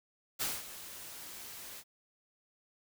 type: noise with ADSR envelope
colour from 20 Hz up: white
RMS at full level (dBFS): -33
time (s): 0.39-1.84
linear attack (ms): 24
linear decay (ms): 210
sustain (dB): -14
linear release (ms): 57
effects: none